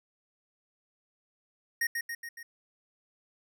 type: tone with echo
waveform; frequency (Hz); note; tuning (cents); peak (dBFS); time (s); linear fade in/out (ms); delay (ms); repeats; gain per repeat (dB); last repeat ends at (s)
square; 1864.7; A#6; 0; -27; 1.81-1.87; 5; 140; 4; -4; 2.43
effects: none